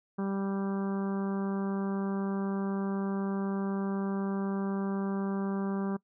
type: harmonic tone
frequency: 196 Hz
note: G3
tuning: in tune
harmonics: 1 / 2 / 3 / 4 / 5 / 6 / 7 / 8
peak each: -30 / -37 / -45 / -45 / -46 / -46 / -51 / -51 dBFS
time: 0.18-5.97 s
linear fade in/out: 10 ms
effects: noise-tail reverb RT60 0.1 s tail -22 dB re dry